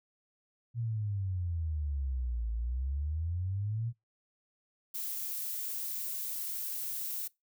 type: exponential two-way sweep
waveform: sine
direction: down then up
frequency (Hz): 120 to 55 to 120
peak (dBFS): -31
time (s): 0.74-3.93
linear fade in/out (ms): 50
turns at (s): 2.51
type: noise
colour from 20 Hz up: violet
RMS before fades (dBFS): -37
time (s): 4.94-7.28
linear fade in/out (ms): 10
effects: noise-tail reverb RT60 0.2 s tail -23 dB re dry